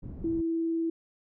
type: low-pass noise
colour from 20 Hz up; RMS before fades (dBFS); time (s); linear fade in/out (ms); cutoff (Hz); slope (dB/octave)
pink; -40; 0.02-0.42; 20; 250; 12
type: tone with vibrato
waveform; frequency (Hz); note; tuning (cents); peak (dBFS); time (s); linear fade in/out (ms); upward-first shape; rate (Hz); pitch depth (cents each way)
sine; 329.6; E4; 0; -26; 0.24-0.9; 5; square; 20; 9
effects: none